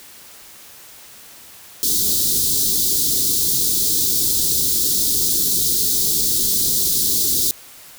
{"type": "band-stop noise", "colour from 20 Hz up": "white", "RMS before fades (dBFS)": -18, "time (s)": [1.83, 7.51], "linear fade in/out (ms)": 0, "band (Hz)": [430, 3700], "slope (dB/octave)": 48, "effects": ["white hiss -42 dBFS RMS until 7.98 s"]}